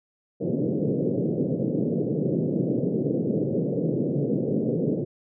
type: band-pass noise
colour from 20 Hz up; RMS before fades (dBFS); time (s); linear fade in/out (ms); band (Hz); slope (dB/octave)
pink; -25; 0.4-5.05; 20; 130 to 520; 48
effects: none